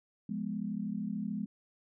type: chord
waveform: sine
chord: F diminished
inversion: none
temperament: equal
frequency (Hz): 174.61 / 207.7 / 246.9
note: F3 / Ab3 / Cb4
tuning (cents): 0 / 0 / 0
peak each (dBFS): -40 / -35 / -40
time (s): 0.29-1.46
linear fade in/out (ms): 5
effects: none